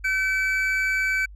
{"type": "tone pair together", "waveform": "triangle", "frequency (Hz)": [1529.3, 2300], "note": ["G6", "D7"], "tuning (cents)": [-43, -37], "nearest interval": "perfect fifth", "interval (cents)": 706, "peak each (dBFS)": -22, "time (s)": [0.04, 1.26], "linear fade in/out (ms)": 10, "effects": ["added 50 Hz sine -40 dBFS peak until 1.35 s", "resampled to 32000 Hz"]}